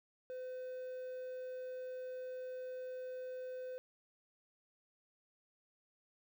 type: tone with quantisation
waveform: triangle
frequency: 509 Hz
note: C5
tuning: 48 cents flat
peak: -40 dBFS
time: 0.3-3.78 s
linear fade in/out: 0 ms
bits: 11
effects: none